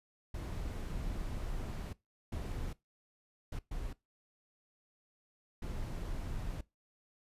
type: noise bursts at uneven times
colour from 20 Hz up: brown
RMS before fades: -39 dBFS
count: 5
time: 0.34-1.93 / 2.32-2.73 / 3.52-3.59 / 3.71-3.93 / 5.62-6.61 s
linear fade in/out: 5 ms
effects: noise-tail reverb RT60 0.2 s tail -20 dB re dry + resampled to 32000 Hz